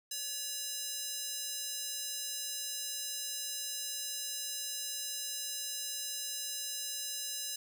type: tone with high-pass filter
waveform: square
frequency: 567 Hz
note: C#5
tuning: 39 cents sharp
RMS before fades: -39 dBFS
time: 0.11-7.56 s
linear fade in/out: 5 ms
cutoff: 5200 Hz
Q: 1.2
effects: none